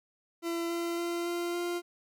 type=tone with pitch steps; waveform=40% pulse; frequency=337.6 / 340.3 / 343.1 / 345.9 / 348.7 Hz; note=E4 / F4 / F4 / F4 / F4; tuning=+41 / -45 / -31 / -17 / -3 cents; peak=-30 dBFS; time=0.42-1.82 s; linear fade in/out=50 ms; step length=280 ms; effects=none